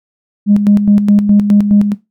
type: tone with tremolo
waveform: sine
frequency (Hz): 205.2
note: G#3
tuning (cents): -21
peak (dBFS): -3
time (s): 0.46-1.95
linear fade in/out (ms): 50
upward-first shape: square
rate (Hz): 4.8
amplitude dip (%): 60
effects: noise-tail reverb RT60 0.2 s tail -18 dB re dry + tanh soft clip ceiling 0 dBFS